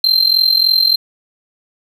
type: tone with amplitude modulation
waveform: triangle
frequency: 4141 Hz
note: C8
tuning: 19 cents flat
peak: -5 dBFS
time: 0.04-0.96 s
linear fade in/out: 2 ms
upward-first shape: sine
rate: 43.3 Hz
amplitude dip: 80%
effects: none